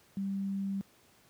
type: tone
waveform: sine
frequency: 196 Hz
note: G3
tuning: in tune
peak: -31 dBFS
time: 0.17-0.81 s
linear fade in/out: 0 ms
effects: pink hiss -63 dBFS RMS until 1.29 s + high-pass 100 Hz 12 dB/octave